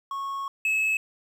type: tone pair in turn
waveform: triangle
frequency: 1100 / 2588 Hz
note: C#6 / E7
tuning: -14 / -32 cents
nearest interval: octave + minor third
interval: 1482 cents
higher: second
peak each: -27 / -20 dBFS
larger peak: second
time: 0.11-0.48 / 0.65-0.97 s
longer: first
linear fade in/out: 2 ms
effects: 9-bit